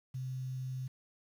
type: tone with quantisation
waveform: sine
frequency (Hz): 129.5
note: C3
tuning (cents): -17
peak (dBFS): -36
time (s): 0.14-0.88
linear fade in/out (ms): 10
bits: 10
effects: none